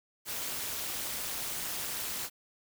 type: noise with amplitude modulation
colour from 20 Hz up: white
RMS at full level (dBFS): -33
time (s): 0.25-2.3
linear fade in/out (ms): 50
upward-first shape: sine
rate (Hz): 219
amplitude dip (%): 75
effects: none